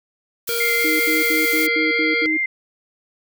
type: noise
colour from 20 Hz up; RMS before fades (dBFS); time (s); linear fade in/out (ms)
blue; -26; 0.47-1.67; 10
type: harmonic tone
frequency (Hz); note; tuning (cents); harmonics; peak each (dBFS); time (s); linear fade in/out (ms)
467.8; A#4; +6; 1 / 3 / 5 / 7 / 9 / 10; -24 / -29 / -31 / -32 / -34 / -34; 0.49-2.26; 0
type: tone with vibrato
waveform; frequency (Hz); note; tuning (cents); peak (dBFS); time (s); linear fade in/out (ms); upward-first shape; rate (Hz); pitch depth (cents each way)
sine; 2093; C7; 0; -18; 0.6-2.46; 5; square; 5.2; 12
type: tone bursts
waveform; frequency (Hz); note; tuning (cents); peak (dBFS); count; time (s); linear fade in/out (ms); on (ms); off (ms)
sine; 313.5; D#4; +13; -21; 7; 0.84-2.374; 10; 160; 69
effects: none